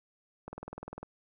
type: click train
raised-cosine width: 1 ms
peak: -27 dBFS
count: 12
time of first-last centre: 0.48-1.03 s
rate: 20 Hz
effects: none